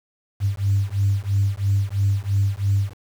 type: beating tone pair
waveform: sine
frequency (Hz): 97.9 / 100.9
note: G2 / G#2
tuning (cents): -2 / -49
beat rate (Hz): 3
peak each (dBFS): -20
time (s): 0.4-2.94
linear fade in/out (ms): 50
effects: tanh soft clip ceiling -11 dBFS + 7-bit